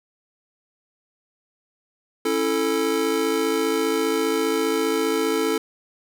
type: chord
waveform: square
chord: A major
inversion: first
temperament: just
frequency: 275 / 330 / 440 Hz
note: C#4 / E4 / A4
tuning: -14 / +2 / 0 cents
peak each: -28 / -26 / -23 dBFS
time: 2.25-5.58 s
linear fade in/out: 5 ms
effects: none